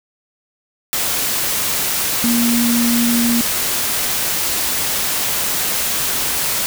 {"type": "tone in noise", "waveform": "sine", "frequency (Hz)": 236.3, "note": "A#3", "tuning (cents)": 24, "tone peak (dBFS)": -14, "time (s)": [2.24, 3.41], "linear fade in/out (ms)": 0, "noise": "white", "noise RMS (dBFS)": -19, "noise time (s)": [0.93, 6.66], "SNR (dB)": 2, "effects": []}